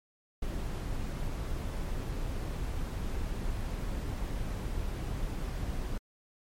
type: noise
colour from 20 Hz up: brown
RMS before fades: -34 dBFS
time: 0.42-5.98 s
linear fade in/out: 5 ms
effects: MP3 64 kbps